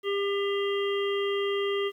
harmonic tone, 400 Hz, G4, 35 cents sharp, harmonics 1 / 3 / 5 / 7 / 8, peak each -26 / -36 / -37 / -38 / -38 dBFS, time 0.03-1.92 s, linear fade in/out 50 ms, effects 10-bit

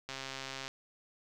click train, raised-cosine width 0.2 ms, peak -23 dBFS, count 80, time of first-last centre 0.09-0.68 s, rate 134 Hz, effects none

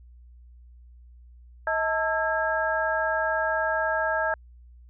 sine tone cluster, 636 / 892 / 1323 / 1627 Hz, D#5 / A5 / E6 / G#6, +38 / +23 / +6 / -36 cents, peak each -27 / -29 / -32 / -27 dBFS, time 1.67-4.34 s, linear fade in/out 2 ms, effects added 60 Hz sine -47 dBFS peak until 4.89 s

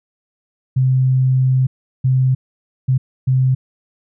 sine tone bursts at uneven times, 130 Hz, C3, 11 cents flat, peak -11 dBFS, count 4, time 0.76-1.67 / 2.04-2.35 / 2.88-2.98 / 3.27-3.55 s, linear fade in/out 10 ms, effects none

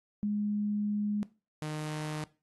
sine / sawtooth tone pair in turn, 207.7 / 153.15 Hz, G#3 / D#3, 0 / -27 cents, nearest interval perfect fourth, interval 527 cents, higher first, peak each -28 / -30 dBFS, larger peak first, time 0.23-1.23 / 1.62-2.24 s, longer first, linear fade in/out 0 ms, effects noise-tail reverb RT60 0.3 s tail -18 dB re dry + AAC 32 kbps

